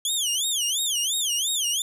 20% pulse tone with vibrato, 3251 Hz, G#7, 38 cents flat, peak -17 dBFS, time 0.05-1.82 s, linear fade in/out 2 ms, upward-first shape sine, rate 2.9 Hz, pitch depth 250 cents each way, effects none

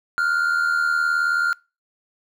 triangle tone pair together, 1396.9 / 1475.9 Hz, F6 / F#6, 0 / -5 cents, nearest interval minor second, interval 95 cents, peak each -17 / -24 dBFS, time 0.18-1.53 s, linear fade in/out 0 ms, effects noise-tail reverb RT60 0.3 s tail -25 dB re dry

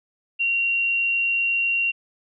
sine tone, 2754 Hz, F7, 25 cents flat, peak -19 dBFS, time 0.39-1.92 s, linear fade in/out 20 ms, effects none

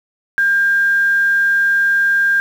sine tone with quantisation, 1600 Hz, G6, 35 cents sharp, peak -11 dBFS, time 0.38-2.4 s, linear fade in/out 0 ms, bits 6, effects none

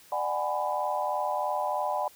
sine chord, G# half-diminished seventh, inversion second, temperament just, 598 / 747.5 / 830.6 / 996.7 Hz, D5 / F#5 / G#5 / B5, +31 / +17 / 0 / +16 cents, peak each -32 dBFS, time 0.12-2.08 s, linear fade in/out 2 ms, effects white hiss -55 dBFS RMS until 2.15 s

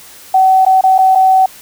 sine tone with dropouts, 758 Hz, F#5, 42 cents sharp, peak -5 dBFS, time 0.34-1.46 s, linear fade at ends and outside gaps 5 ms, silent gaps 0.651-0.663 / 0.811-0.837 / 0.981-0.987 / 1.151-1.155 s, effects white hiss -37 dBFS RMS until 1.61 s

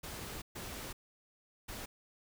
pink noise bursts at uneven times, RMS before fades -44 dBFS, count 3, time 0.03-0.42 / 0.55-0.93 / 1.68-1.86 s, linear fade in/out 10 ms, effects none

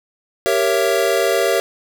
square chord, G diminished seventh, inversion none, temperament equal with one note detuned, 392 / 466.2 / 554.4 / 667.3 Hz, G4 / Bb4 / Db5 / Fb5, 0 / 0 / 0 / +21 cents, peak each -21 dBFS, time 0.46-1.6 s, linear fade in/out 0 ms, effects none

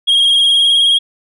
sine tone with vibrato, 3261 Hz, G#7, 32 cents flat, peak -5 dBFS, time 0.07-0.99 s, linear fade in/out 20 ms, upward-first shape sine, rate 19 Hz, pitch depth 34 cents each way, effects tanh soft clip ceiling -7 dBFS

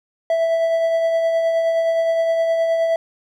triangle tone with tremolo, 659.3 Hz, E5, in tune, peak -12 dBFS, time 0.3-2.96 s, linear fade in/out 2 ms, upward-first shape triangle, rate 9.6 Hz, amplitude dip 35%, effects none

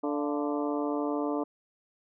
harmonic tone with a mistuned harmonic, 146.83 Hz, D3, in tune, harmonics 2 / 3 / 4 / 5 / 6 / 7 / 8, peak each -30 / -34 / -36 / -38 / -40 / -41 / -42 dBFS, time 0.03-1.44 s, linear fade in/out 10 ms, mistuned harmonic 5, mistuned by -86 cents, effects none

